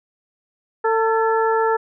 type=harmonic tone with a mistuned harmonic; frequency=447.8 Hz; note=A4; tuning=30 cents sharp; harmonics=1 / 2 / 3 / 4; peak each=-18 / -20 / -24 / -28 dBFS; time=0.84-1.77 s; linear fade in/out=10 ms; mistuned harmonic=4; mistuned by=-63 cents; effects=none